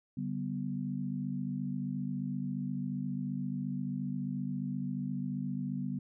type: tone cluster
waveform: sine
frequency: 143.7 / 192 / 246.6 Hz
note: D3 / G3 / B3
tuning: -37 / -36 / -2 cents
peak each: -38 / -37 / -37 dBFS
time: 0.17-5.99 s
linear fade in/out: 5 ms
effects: none